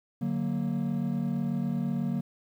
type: chord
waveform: triangle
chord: D augmented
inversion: none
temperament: equal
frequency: 146.83 / 185 / 233.1 Hz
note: D3 / F#3 / A#3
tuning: 0 / 0 / 0 cents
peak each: -30 / -29 / -28 dBFS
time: 0.21-2.21 s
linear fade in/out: 10 ms
effects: tanh soft clip ceiling -18 dBFS + 10-bit